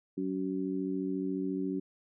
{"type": "harmonic tone", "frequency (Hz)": 94.2, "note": "F#2", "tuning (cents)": 32, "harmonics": [2, 3, 4], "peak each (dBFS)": [-36, -33, -37], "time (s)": [0.17, 1.8], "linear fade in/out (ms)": 10, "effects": []}